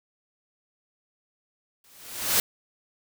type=noise with exponential growth; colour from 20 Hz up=white; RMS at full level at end=-19 dBFS; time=1.84-2.4 s; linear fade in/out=2 ms; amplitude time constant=120 ms; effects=none